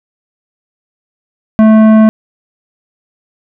triangle tone with tanh clipping, 218.4 Hz, A3, 13 cents flat, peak -4 dBFS, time 1.59-2.09 s, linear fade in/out 0 ms, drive 17 dB, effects none

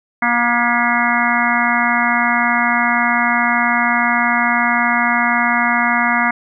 harmonic tone with a mistuned harmonic, 238.3 Hz, A#3, 38 cents sharp, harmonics 1 / 3 / 4 / 5 / 6 / 7 / 8 / 9, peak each -21 / -21 / -21 / -21 / -21 / -21 / -21 / -21 dBFS, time 0.22-6.31 s, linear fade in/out 5 ms, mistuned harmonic 8, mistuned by +57 cents, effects none

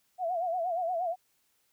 sine tone with vibrato, 699 Hz, F5, 1 cent sharp, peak -28 dBFS, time 0.18-1.16 s, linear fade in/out 50 ms, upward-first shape sine, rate 8.5 Hz, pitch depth 110 cents each way, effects white hiss -72 dBFS RMS until 1.72 s

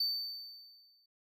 triangle tone with exponential decay, 4558 Hz, C#8, 47 cents sharp, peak -27 dBFS, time 0-1.06 s, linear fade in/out 5 ms, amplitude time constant 230 ms, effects none

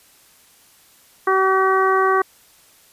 harmonic tone, 381.2 Hz, G4, 48 cents flat, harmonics 1 / 2 / 3 / 4 / 5, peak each -18 / -23 / -17 / -24 / -27 dBFS, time 1.27-2.22 s, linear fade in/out 5 ms, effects white hiss -52 dBFS RMS until 2.92 s + resampled to 32000 Hz

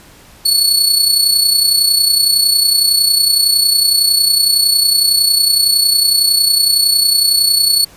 sawtooth tone with amplitude modulation, 4415 Hz, C#8, 8 cents flat, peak -4 dBFS, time 0.45-7.85 s, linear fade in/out 10 ms, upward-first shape sine, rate 30.9 Hz, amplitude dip 55%, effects pink hiss -42 dBFS RMS until 7.96 s + resampled to 32000 Hz

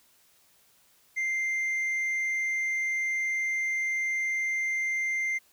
sine tone with tanh clipping, 2093 Hz, C7, in tune, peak -27 dBFS, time 1.16-5.39 s, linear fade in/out 20 ms, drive 3 dB, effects white hiss -63 dBFS RMS until 5.52 s

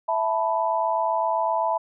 sine chord, E suspended fourth, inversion none, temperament equal, 659.3 / 880 / 987.8 Hz, E5 / A5 / B5, 0 / 0 / 0 cents, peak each -25 dBFS, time 0.08-1.78 s, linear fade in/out 10 ms, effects none

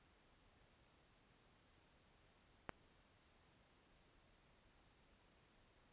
click, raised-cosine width 0.5 ms, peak -28 dBFS, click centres 2.693 s, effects pink hiss -72 dBFS RMS until 5.92 s + resampled to 8000 Hz

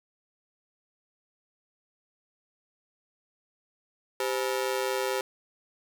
sawtooth ring-modulated tone, 455.1 Hz, A#4, 42 cents flat, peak -20 dBFS, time 4.2-5.21 s, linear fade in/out 2 ms, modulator 62.2 Hz, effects none

